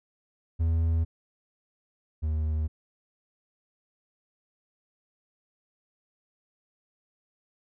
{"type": "tone pair in turn", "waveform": "triangle", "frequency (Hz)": [82, 77.7], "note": ["E2", "D#2"], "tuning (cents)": [-9, -2], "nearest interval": "minor second", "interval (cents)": 93, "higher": "first", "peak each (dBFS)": [-20, -23], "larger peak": "first", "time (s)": [[0.59, 1.05], [2.22, 2.68]], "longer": "neither", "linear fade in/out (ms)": 20, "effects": []}